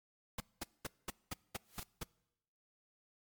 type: noise bursts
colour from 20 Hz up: pink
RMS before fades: -40 dBFS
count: 8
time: 0.38-2.034 s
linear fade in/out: 5 ms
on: 23 ms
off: 210 ms
type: noise with exponential growth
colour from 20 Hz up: white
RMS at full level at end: -46 dBFS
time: 1.6-1.83 s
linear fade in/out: 0 ms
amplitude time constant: 49 ms
effects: noise-tail reverb RT60 0.9 s tail -24 dB re dry + MP3 96 kbps